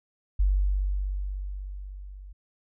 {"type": "tone with level ramp", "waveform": "sine", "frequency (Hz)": 48.19, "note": "G1", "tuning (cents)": -29, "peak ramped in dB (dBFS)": [-18, -41], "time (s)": [0.39, 2.33], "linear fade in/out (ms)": 10, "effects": []}